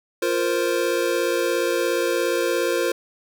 square chord, F suspended fourth, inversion none, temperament equal, 349.2 / 466.2 / 523.3 Hz, F4 / Bb4 / C5, 0 / 0 / 0 cents, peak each -25 dBFS, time 0.22-2.92 s, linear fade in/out 5 ms, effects none

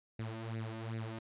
sawtooth tone with flanger, 112.3 Hz, A2, 36 cents sharp, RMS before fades -41 dBFS, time 0.19-1.19 s, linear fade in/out 5 ms, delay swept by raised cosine 0.45 to 3.35 ms, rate 2.6 Hz, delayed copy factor +0.75, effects resampled to 8000 Hz

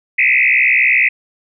sine tone with frequency modulation, 2272 Hz, C#7, 42 cents sharp, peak -9 dBFS, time 0.18-1.09 s, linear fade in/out 10 ms, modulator 63.9 Hz, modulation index 4.9, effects none

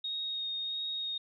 sine tone with vibrato, 3729 Hz, A#7, in tune, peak -33 dBFS, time 0.04-1.18 s, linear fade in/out 5 ms, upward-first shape sine, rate 1.5 Hz, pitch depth 12 cents each way, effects none

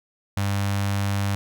sawtooth tone with notch filter, 100 Hz, G2, 35 cents sharp, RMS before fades -24 dBFS, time 0.37-1.35 s, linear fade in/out 0 ms, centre 380 Hz, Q 0.98, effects none

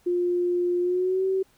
sine tone with pitch glide, 353.5 to 381.1 Hz, F4 to G4, +21 to -49 cents, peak -21 dBFS, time 0.06-1.43 s, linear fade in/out 10 ms, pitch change +130 cents, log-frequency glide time 0.81-1.25 s, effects pink hiss -62 dBFS RMS until 1.57 s

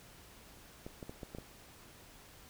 clicks, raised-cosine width 2 ms, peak -30 dBFS, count 6, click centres 0.865 / 1.028 / 1.095 / 1.232 / 1.349 / 1.385 s, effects pink hiss -57 dBFS RMS until 2.49 s

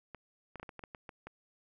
clicks, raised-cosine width 0.5 ms, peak -30 dBFS, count 10, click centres 0.147 / 0.557 / 0.598 / 0.63 / 0.692 / 0.793 / 0.838 / 0.948 / 1.092 / 1.27 s, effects none

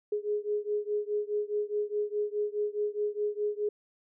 sine beating tone pair, 415.3 / 420.1 Hz, G#4 / G#4, 0 / +20 cents, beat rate 4.8 Hz, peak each -31 / -32 dBFS, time 0.12-3.69 s, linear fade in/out 5 ms, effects none

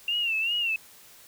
sine tone with vibrato, 2746 Hz, F7, 30 cents flat, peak -24 dBFS, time 0.08-0.76 s, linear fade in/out 2 ms, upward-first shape sine, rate 2.6 Hz, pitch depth 95 cents each way, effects white hiss -52 dBFS RMS until 1.27 s

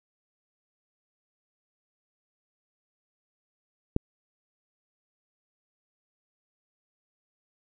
click, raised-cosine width 3 ms, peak -10 dBFS, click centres 3.964 s, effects none

